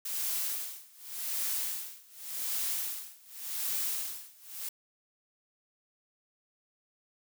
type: noise with tremolo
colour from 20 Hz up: blue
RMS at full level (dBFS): -32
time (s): 0.05-4.69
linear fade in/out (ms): 5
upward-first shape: sine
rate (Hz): 0.87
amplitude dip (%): 95
effects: none